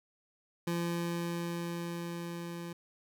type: tone with level ramp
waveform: 25% pulse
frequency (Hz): 171.1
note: F3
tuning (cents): -35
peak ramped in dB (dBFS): -27 to -36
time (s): 0.67-2.73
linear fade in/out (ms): 5
effects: none